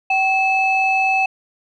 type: tone pair together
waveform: sine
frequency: 767 / 2611 Hz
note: G5 / E7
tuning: -38 / -17 cents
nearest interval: octave + major sixth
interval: 2121 cents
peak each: -16 dBFS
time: 0.1-1.26 s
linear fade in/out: 5 ms
effects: tanh soft clip ceiling -8 dBFS